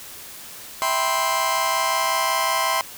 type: chord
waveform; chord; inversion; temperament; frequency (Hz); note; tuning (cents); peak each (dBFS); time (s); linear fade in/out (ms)
sawtooth; C major seventh; first; just; 654.1 / 784.9 / 981.1 / 1046.5; E5 / G5 / B5 / C6; -14 / +2 / -12 / 0; -23 / -24 / -23 / -18; 0.82-2.81; 0
effects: white hiss -39 dBFS RMS until 2.97 s